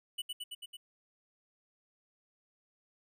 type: tone with echo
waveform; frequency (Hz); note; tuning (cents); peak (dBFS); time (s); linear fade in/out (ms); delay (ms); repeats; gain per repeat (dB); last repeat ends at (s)
square; 2960; F#7; 0; -35; 0.18-0.22; 10; 110; 5; -2; 0.77
effects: none